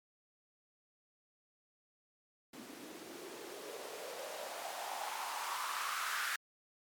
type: noise with band-pass filter sweep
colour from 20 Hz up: blue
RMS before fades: -42 dBFS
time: 2.53-6.36 s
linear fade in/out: 5 ms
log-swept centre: 250 to 1500 Hz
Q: 3.7
effects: MP3 96 kbps